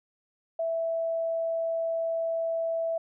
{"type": "tone", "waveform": "sine", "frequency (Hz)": 659.3, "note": "E5", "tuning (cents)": 0, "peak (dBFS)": -26, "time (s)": [0.59, 2.98], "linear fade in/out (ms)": 5, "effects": []}